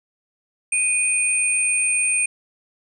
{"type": "tone pair together", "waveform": "sine", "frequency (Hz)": [2476, 8823], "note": ["D#7", "C#9"], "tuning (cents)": [-9, -9], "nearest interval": "octave + minor seventh", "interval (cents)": 2200, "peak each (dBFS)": -20, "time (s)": [0.72, 2.26], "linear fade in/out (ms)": 5, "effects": []}